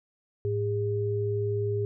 sine tone pair together, 107.4 / 406.2 Hz, A2 / G#4, -41 / -38 cents, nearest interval octave + major seventh, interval 2303 cents, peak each -28 dBFS, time 0.45-1.85 s, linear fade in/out 0 ms, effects none

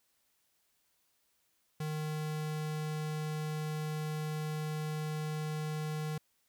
square tone, 153.8 Hz, D#3, 20 cents flat, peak -35 dBFS, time 1.8-6.18 s, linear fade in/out 5 ms, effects white hiss -75 dBFS RMS until 6.48 s

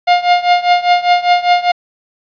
45% pulse tone with tremolo, 709 Hz, F5, 26 cents sharp, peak -5 dBFS, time 0.07-1.72 s, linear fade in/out 10 ms, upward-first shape triangle, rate 5 Hz, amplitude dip 90%, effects resampled to 11025 Hz + 7-bit

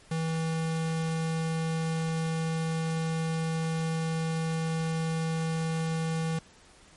square tone, 162 Hz, E3, 30 cents flat, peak -28 dBFS, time 0.11-6.39 s, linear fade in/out 5 ms, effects pink hiss -56 dBFS RMS until 6.96 s + MP3 48 kbps

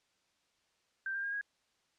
sine tone with pitch steps, 1568 / 1593.6 / 1619.5 / 1646 Hz, G6 / G6 / G#6 / G#6, 0 / +28 / -44 / -16 cents, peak -34 dBFS, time 1.06-1.412 s, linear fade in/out 2 ms, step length 88 ms, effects white hiss -75 dBFS RMS until 1.98 s + low-pass 6000 Hz 12 dB/octave

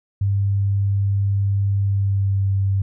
sine tone with pitch glide, 99.4 to 97.69 Hz, G2 to G2, +25 to -5 cents, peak -16 dBFS, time 0.21-2.82 s, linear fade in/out 5 ms, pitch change -30 cents, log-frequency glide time 1.81-2.48 s, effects none

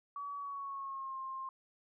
sine tone with pitch glide, 1137 to 1060.9 Hz, C#6 to C6, +44 to +24 cents, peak -39 dBFS, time 0.16-1.49 s, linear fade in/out 2 ms, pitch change -120 cents, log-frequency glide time 0.37-1.18 s, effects none

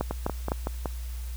two click trains, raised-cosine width 1 ms, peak -12 / -15 dBFS, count 3 / 5, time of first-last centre 0.01-0.519 / 0.11-0.858 s, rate 3.93 / 5.35 Hz, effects added 60 Hz sine -32 dBFS peak until 1.36 s + white hiss -49 dBFS RMS until 1.36 s

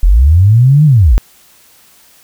sine linear two-way sweep, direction up then down, 37.67 to 156.6 to 37.67 Hz, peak -3 dBFS, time 0.03-1.18 s, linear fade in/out 0 ms, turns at 0.85 s, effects white hiss -45 dBFS RMS until 2.23 s

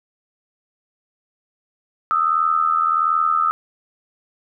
sine tone pair together, 1237.1 / 1318.5 Hz, D#6 / E6, -10 / 0 cents, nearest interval minor second, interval 110 cents, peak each -18 / -18 dBFS, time 2.11-3.51 s, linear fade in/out 0 ms, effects none

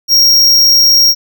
square tone, 5588 Hz, F8, in tune, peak -5 dBFS, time 0.08-1.15 s, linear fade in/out 50 ms, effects none

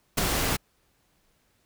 pink noise with ADSR envelope, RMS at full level -21 dBFS, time 0.17-0.57 s, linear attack 13 ms, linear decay 12 ms, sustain -5 dB, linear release 14 ms, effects pink hiss -68 dBFS RMS until 1.65 s

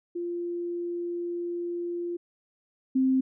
sine tone pair in turn, 346.9 / 262.1 Hz, F4 / C4, -12 / +3 cents, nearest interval perfect fourth, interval 485 cents, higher first, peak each -29 / -20 dBFS, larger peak second, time 0.15-2.17 / 2.95-3.21 s, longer first, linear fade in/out 10 ms, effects none

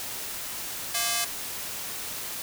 5% pulse ring-modulated tone, 932.3 Hz, A#5, in tune, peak -10 dBFS, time 0.94-1.25 s, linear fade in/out 10 ms, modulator 237 Hz, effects white hiss -35 dBFS RMS until 2.42 s

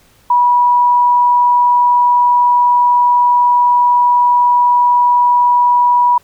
sine tone, 974 Hz, B5, 24 cents flat, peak -7 dBFS, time 0.3-6.18 s, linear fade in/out 5 ms, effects pink hiss -50 dBFS RMS until 6.23 s

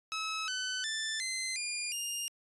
15% pulse tone with pitch steps, 1292 / 1510.1 / 1764.9 / 2063 / 2411 / 2818 Hz, E6 / F#6 / A6 / C7 / D7 / F7, -35 / +35 / +5 / -25 / +45 / +15 cents, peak -27 dBFS, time 0.12-2.28 s, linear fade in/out 0 ms, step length 360 ms, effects resampled to 24000 Hz

